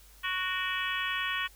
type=harmonic tone with a mistuned harmonic; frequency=370 Hz; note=F#4; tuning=in tune; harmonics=3 / 4 / 5 / 6 / 7 / 8 / 9; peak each=-36 / -37 / -34 / -40 / -38 / -38 / -40 dBFS; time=0.23-1.48 s; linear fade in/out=20 ms; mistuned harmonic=6; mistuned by=+71 cents; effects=added 50 Hz sine -55 dBFS peak until 1.55 s + white hiss -58 dBFS RMS until 1.55 s

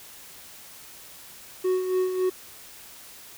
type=tone with tremolo; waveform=triangle; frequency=370 Hz; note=F#4; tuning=in tune; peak=-18 dBFS; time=1.64-2.3 s; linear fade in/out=10 ms; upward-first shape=sine; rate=3.6 Hz; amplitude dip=55%; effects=white hiss -46 dBFS RMS until 3.37 s

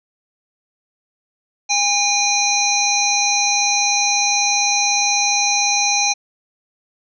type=harmonic tone with a mistuned harmonic; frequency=812 Hz; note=G#5; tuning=39 cents flat; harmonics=1 / 3 / 5 / 7 / 8; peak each=-21 / -21 / -21 / -21 / -21 dBFS; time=1.69-6.14 s; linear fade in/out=20 ms; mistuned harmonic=8; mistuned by=-70 cents; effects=none

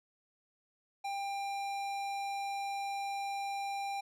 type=tone with tanh clipping; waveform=sine; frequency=795 Hz; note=G5; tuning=24 cents sharp; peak=-37 dBFS; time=1.04-4.01 s; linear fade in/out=10 ms; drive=18 dB; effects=none

